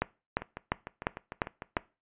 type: two click trains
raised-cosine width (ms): 0.5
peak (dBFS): -22 / -11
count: 10 / 6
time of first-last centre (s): 0.42-1.771 / 0.02-1.768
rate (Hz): 6.66 / 2.86
effects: noise-tail reverb RT60 0.3 s tail -20 dB re dry + resampled to 8000 Hz